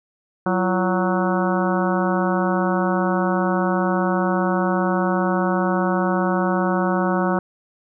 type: harmonic tone with a mistuned harmonic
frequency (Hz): 185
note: F#3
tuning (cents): 0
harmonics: 1 / 2 / 3 / 4 / 5 / 6 / 7 / 8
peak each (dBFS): -21 / -24 / -26 / -27 / -28 / -29 / -29 / -30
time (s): 0.46-7.39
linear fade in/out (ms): 2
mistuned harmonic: 2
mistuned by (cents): -110
effects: none